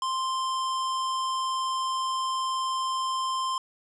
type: tone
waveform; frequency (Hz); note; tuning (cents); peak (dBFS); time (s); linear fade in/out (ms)
square; 1046.5; C6; 0; -27; 0.02-3.58; 2
effects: resampled to 22050 Hz + 11-bit